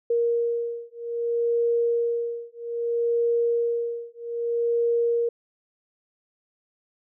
sine beating tone pair, 469.2 / 469.82 Hz, A#4 / A#4, +11 / +14 cents, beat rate 0.62 Hz, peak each -25 dBFS, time 0.1-5.29 s, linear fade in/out 5 ms, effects none

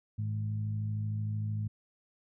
harmonic tone, 53.1 Hz, G#1, 39 cents sharp, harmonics 2 / 3 / 4, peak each -31 / -44 / -43 dBFS, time 0.18-1.68 s, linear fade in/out 10 ms, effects none

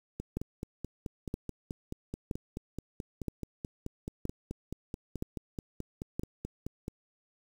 two click trains, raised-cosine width 3 ms, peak -20 / -24 dBFS, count 7 / 32, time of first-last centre 0.37-6.195 / 0.2-6.881 s, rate 1.03 / 4.64 Hz, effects 8-bit

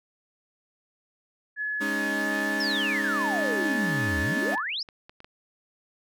sine tone with pitch glide, 1703 to 1736.8 Hz, G#6 to A6, +43 to -23 cents, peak -27 dBFS, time 1.56-4.64 s, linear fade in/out 50 ms, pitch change +34 cents, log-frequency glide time 1.97-2.45 s
sawtooth chord, Ab suspended fourth, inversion none, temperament equal, 207.7 / 277.2 / 311.1 Hz, Ab3 / Db4 / Eb4, 0 / 0 / 0 cents, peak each -29 dBFS, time 1.8-4.56 s, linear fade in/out 20 ms
sine exponential two-way sweep, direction down then up, 5490 to 74.1 to 5490 Hz, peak -28 dBFS, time 2.6-4.83 s, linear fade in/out 5 ms, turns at 4.2 s
clicks, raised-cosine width 0.3 ms, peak -30 dBFS, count 9, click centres 3.818 / 3.947 / 4.39 / 4.456 / 4.579 / 4.888 / 5.095 / 5.204 / 5.245 s
effects none

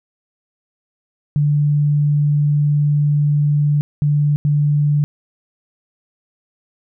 sine tone bursts at uneven times, 146.83 Hz, D3, in tune, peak -12 dBFS, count 3, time 1.36-3.81 / 4.02-4.36 / 4.45-5.04 s, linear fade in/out 0 ms, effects none

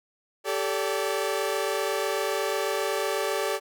sawtooth chord, G suspended second, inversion none, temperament equal with one note detuned, 392 / 440 / 574.9 Hz, G4 / A4 / D5, 0 / 0 / -37 cents, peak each -26 dBFS, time 0.44-3.6 s, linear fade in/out 50 ms, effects none

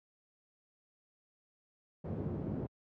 pink band-pass noise, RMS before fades -38 dBFS, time 2.04-2.67 s, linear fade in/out 10 ms, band 100 to 350 Hz, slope 12 dB/octave, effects high-pass 60 Hz 12 dB/octave

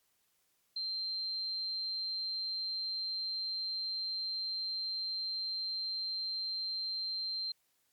sine tone, 4146 Hz, C8, 17 cents flat, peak -34 dBFS, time 0.76-7.52 s, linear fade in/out 5 ms, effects white hiss -75 dBFS RMS until 7.92 s + MP3 96 kbps

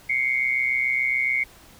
sine tone pair together, 2100 / 2227 Hz, C7 / C#7, +6 / +7 cents, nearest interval minor second, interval 101 cents, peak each -23 dBFS, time 0.09-1.44 s, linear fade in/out 10 ms, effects pink hiss -50 dBFS RMS until 1.79 s

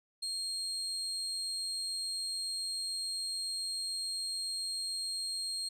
35% pulse tone, 4229 Hz, C8, 18 cents sharp, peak -33 dBFS, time 0.22-5.69 s, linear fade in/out 10 ms, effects resampled to 32000 Hz

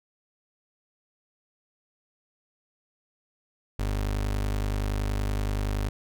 30% pulse tone, 50.6 Hz, G#1, 44 cents flat, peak -23 dBFS, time 3.79-5.89 s, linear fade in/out 5 ms, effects none

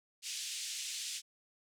white band-pass noise, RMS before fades -41 dBFS, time 0.22-1.22 s, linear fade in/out 50 ms, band 2500 to 8100 Hz, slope 24 dB/octave, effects none

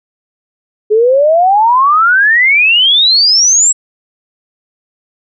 sine exponential sweep, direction up, 415.3 to 7800 Hz, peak -5 dBFS, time 0.9-3.73 s, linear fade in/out 20 ms, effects none

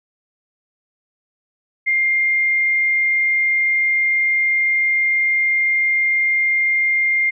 sine tone, 2111 Hz, C7, 15 cents sharp, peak -14 dBFS, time 1.86-7.31 s, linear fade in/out 20 ms, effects none

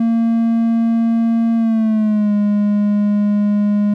triangle tone with pitch glide, 229.1 to 206.5 Hz, A#3 to G#3, -30 to -10 cents, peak -10 dBFS, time 0-3.94 s, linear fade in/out 5 ms, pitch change -180 cents, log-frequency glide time 1.56-2.33 s, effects none

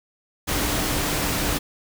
sine tone in noise, 293.8 Hz, D4, 1 cent sharp, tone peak -32 dBFS, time 0.47-1.59 s, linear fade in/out 20 ms, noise pink, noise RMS -24 dBFS, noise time 0.47-1.59 s, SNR -11 dB, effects none

